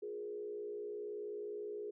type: tone with frequency modulation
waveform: sine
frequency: 417.5 Hz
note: G#4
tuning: 9 cents sharp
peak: -40 dBFS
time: 0.02-1.91 s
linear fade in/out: 10 ms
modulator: 59.2 Hz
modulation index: 0.7
effects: none